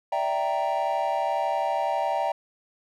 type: chord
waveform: triangle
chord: E half-diminished seventh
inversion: third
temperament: equal with one note detuned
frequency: 587.3 / 659.3 / 780.8 / 932.3 Hz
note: D5 / E5 / G5 / Bb5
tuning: 0 / 0 / -7 / 0 cents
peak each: -28 / -27 / -25 / -27 dBFS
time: 0.12-2.32 s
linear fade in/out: 5 ms
effects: tanh soft clip ceiling -13 dBFS